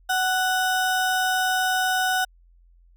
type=ring-modulated tone; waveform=square; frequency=1114 Hz; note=C#6; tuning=8 cents sharp; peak=-18 dBFS; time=0.09-2.25 s; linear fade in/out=10 ms; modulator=366 Hz; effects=added 43 Hz sine -52 dBFS peak until 2.96 s